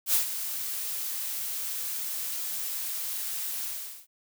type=noise with ADSR envelope; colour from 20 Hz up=blue; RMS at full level=-22 dBFS; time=0.06-4.07 s; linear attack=80 ms; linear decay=110 ms; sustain=-11 dB; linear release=430 ms; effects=none